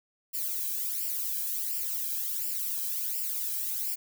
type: noise with flanger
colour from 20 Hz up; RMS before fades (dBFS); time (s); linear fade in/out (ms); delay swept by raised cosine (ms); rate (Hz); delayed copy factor
violet; -32; 0.33-3.96; 20; 0.39 to 1.28; 1.4; +0.8
effects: none